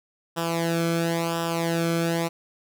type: tone with flanger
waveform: sawtooth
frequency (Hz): 167.2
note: E3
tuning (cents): +25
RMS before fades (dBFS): -25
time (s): 0.36-2.29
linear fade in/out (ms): 20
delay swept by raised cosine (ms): 0.46 to 1.08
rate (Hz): 0.96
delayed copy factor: -0.8
effects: none